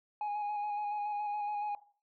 sine tone with vibrato, 830.6 Hz, G#5, in tune, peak -30 dBFS, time 0.21-1.75 s, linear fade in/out 2 ms, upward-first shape square, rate 7.1 Hz, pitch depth 18 cents each way, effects noise-tail reverb RT60 0.4 s tail -17 dB re dry + tanh soft clip ceiling -32 dBFS

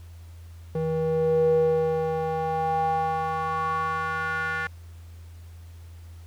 square tone with band-pass filter sweep, 160 Hz, D#3, 49 cents sharp, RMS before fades -25 dBFS, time 0.75-4.67 s, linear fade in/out 2 ms, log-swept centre 360 to 1600 Hz, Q 4.9, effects added 84 Hz sine -41 dBFS peak until 6.26 s + pink hiss -58 dBFS RMS until 6.26 s

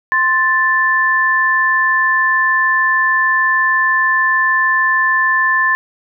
sine tone pair together, 1046.5 / 1760 Hz, C6 / A6, 0 / 0 cents, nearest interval major sixth, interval 900 cents, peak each -16 / -12 dBFS, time 0.12-5.75 s, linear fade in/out 0 ms, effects none

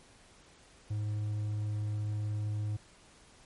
triangle tone, 105.4 Hz, G#2, 26 cents sharp, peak -29 dBFS, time 0.9-2.77 s, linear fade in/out 10 ms, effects pink hiss -59 dBFS RMS until 3.45 s + MP3 48 kbps

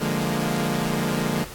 sawtooth chord, Bb dominant seventh, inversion first, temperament equal, 146.83 / 174.61 / 207.7 / 233.1 Hz, D3 / F3 / Ab3 / Bb3, 0 / 0 / 0 / 0 cents, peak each -24 dBFS, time 0-1.45 s, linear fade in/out 20 ms, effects pink hiss -39 dBFS RMS until 1.54 s + AAC 64 kbps

